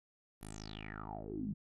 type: tone with low-pass filter sweep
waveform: 10% pulse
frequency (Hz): 52.9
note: G#1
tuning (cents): +33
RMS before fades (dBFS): -44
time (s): 0.41-1.54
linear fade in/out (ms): 10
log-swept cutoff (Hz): 12000 to 170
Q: 9.9
effects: none